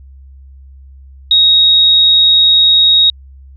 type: tone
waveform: sine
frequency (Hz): 3770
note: A#7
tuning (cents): +19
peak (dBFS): -5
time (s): 1.31-3.1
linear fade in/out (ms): 2
effects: added 67 Hz sine -34 dBFS peak until 3.56 s